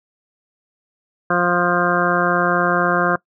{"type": "harmonic tone", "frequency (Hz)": 175.9, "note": "F3", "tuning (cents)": 13, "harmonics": [1, 2, 3, 4, 6, 7, 8, 9], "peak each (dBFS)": [-23, -23, -23, -23, -23, -23, -23, -23], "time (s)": [1.3, 3.16], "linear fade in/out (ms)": 5, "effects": ["noise-tail reverb RT60 0.1 s tail -21 dB re dry"]}